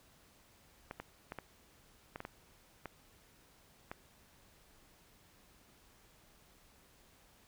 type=clicks; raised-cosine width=0.5 ms; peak=-27 dBFS; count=9; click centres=0.911 / 1 / 1.321 / 1.387 / 2.159 / 2.204 / 2.251 / 2.857 / 3.915 s; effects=pink hiss -65 dBFS RMS until 7.47 s